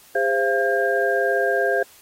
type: tone cluster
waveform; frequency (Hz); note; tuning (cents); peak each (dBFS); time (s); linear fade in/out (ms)
sine; 405 / 522 / 682 / 1607; G#4 / C5 / F5 / G6; -43 / -4 / -41 / +43; -23; 0.15-1.83; 5
effects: white hiss -50 dBFS RMS until 2.01 s + AAC 48 kbps